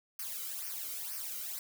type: noise with flanger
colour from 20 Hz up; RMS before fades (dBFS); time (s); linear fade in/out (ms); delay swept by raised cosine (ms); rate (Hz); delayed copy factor
blue; -40; 0.19-1.59; 2; 0.26 to 1.18; 2.1; -0.75
effects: none